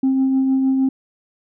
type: tone with tremolo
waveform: sine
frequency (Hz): 265.4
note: C4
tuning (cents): +25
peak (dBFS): -11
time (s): 0.03-0.89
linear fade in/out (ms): 5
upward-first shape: triangle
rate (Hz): 6.5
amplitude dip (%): 35
effects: tanh soft clip ceiling -11 dBFS